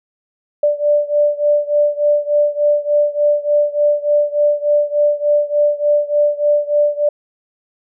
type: beating tone pair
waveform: sine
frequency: 587.3 / 590.7 Hz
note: D5 / D5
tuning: 0 / +10 cents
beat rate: 3.4 Hz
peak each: -14 / -16 dBFS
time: 0.63-7.09 s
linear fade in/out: 5 ms
effects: none